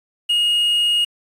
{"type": "tone with quantisation", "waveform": "triangle", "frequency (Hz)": 2868, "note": "F7", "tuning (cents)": 45, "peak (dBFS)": -13, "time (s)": [0.29, 1.05], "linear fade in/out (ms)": 10, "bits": 7, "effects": ["resampled to 32000 Hz"]}